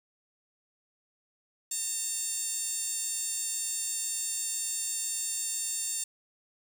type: tone with high-pass filter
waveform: 15% pulse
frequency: 906 Hz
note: A#5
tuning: 50 cents flat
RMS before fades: -33 dBFS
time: 1.71-6.04 s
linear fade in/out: 5 ms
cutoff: 6700 Hz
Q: 7.4
effects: none